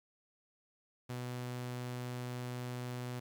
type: tone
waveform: sawtooth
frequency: 123.9 Hz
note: B2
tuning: 6 cents sharp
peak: -35 dBFS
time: 1.09-3.2 s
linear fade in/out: 10 ms
effects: 11-bit